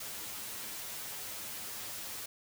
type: noise with comb filter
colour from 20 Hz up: white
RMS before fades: -42 dBFS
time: 0-2.26 s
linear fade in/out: 5 ms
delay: 9.4 ms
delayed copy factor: +0.6
effects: none

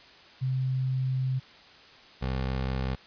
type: tone pair in turn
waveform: sine / 20% pulse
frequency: 130.4 / 65.2 Hz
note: C3 / C2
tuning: -5 / -5 cents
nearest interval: octave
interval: 1200 cents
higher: first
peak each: -25 / -23 dBFS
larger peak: second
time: 0.41-1.4 / 2.21-2.96 s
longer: first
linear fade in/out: 20 ms
effects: white hiss -52 dBFS RMS until 3.06 s + resampled to 11025 Hz

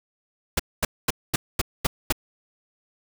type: noise bursts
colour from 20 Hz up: pink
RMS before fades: -21 dBFS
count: 7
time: 0.57-2.125 s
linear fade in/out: 5 ms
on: 25 ms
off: 230 ms
effects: none

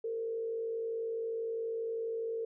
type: tone with frequency modulation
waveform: sine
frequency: 454.7 Hz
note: A#4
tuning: 43 cents flat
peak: -33 dBFS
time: 0.04-2.45 s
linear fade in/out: 5 ms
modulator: 52.3 Hz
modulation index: 0.44
effects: none

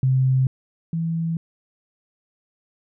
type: tone pair in turn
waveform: sine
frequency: 130.9 / 164.87 Hz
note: C3 / E3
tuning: +1 / +1 cents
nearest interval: major third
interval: 400 cents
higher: second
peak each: -15 / -21 dBFS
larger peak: first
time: 0.03-0.47 / 0.93-1.37 s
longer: neither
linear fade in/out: 2 ms
effects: none

